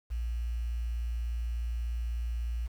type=tone with quantisation; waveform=sine; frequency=58.27 Hz; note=A#1; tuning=in tune; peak=-30 dBFS; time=0.1-2.68 s; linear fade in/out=20 ms; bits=9; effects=none